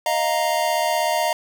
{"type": "chord", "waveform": "square", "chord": "Eb suspended second", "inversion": "none", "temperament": "equal", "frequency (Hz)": [622.3, 698.5, 932.3], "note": ["Eb5", "F5", "Bb5"], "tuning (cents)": [0, 0, 0], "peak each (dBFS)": -24, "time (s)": [0.06, 1.33], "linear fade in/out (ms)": 2, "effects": []}